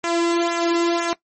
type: tone with flanger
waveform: sawtooth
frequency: 340 Hz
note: F4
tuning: 46 cents flat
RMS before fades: -20 dBFS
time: 0.04-1.13 s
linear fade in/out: 0 ms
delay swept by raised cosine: 0.22 to 1.72 ms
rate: 2 Hz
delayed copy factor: -0.6
effects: noise-tail reverb RT60 0.1 s tail -19 dB re dry + MP3 32 kbps